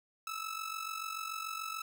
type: tone with amplitude modulation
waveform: sawtooth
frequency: 1308 Hz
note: E6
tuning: 14 cents flat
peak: -31 dBFS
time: 0.27-1.82 s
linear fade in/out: 2 ms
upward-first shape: sine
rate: 46.9 Hz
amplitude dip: 70%
effects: none